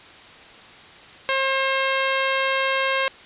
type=tone; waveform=10% pulse; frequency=535 Hz; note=C5; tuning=38 cents sharp; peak=-11 dBFS; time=1.29-3.08 s; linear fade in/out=0 ms; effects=white hiss -44 dBFS RMS until 3.25 s + resampled to 8000 Hz